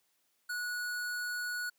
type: tone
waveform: square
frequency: 1464 Hz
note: F#6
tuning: 19 cents flat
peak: -35 dBFS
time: 0.49-1.7 s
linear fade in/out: 10 ms
effects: white hiss -75 dBFS RMS until 1.78 s + high-pass 150 Hz 12 dB/octave